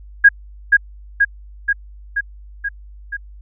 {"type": "tone with echo", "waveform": "sine", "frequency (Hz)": 1637, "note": "G#6", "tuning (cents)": -25, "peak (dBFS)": -3, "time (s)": [0.24, 0.29], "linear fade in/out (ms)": 10, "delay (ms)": 480, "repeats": 6, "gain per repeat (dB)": -3, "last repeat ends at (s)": 3.17, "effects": ["added 50 Hz sine -36 dBFS peak until 3.41 s"]}